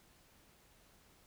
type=silence; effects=pink hiss -66 dBFS RMS until 1.26 s